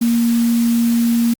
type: tone in noise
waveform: sine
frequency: 233.8 Hz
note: A#3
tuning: 5 cents sharp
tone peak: -12 dBFS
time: 0.01-1.34 s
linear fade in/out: 10 ms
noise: white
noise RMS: -30 dBFS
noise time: 0.01-1.34 s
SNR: +15 dB
effects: Opus 48 kbps